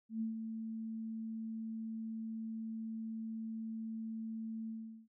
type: tone with ADSR envelope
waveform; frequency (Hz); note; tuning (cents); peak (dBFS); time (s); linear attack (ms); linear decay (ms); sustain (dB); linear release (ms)
sine; 223; A3; +23; -33; 0.09-5.08; 120; 130; -6; 400
effects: noise-tail reverb RT60 0.1 s tail -21 dB re dry